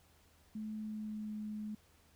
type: tone with pitch glide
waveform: sine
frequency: 215.6 to 212.5 Hz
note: A3 to G#3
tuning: -35 to +40 cents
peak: -39 dBFS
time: 0.55-1.75 s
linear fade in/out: 5 ms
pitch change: -25 cents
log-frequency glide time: 0.77-1.39 s
effects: added 79 Hz sine -70 dBFS peak until 2.15 s + pink hiss -68 dBFS RMS until 2.15 s